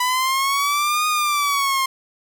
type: linear two-way sweep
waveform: sawtooth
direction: up then down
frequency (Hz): 987.8 to 1236 to 1058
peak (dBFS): -14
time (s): 0-1.86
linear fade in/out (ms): 5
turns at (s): 1.07
effects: none